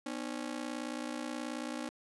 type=ring-modulated tone; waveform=sawtooth; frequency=275.9 Hz; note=C#4; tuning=8 cents flat; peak=-30 dBFS; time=0.06-1.89 s; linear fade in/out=0 ms; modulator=29.3 Hz; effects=resampled to 24000 Hz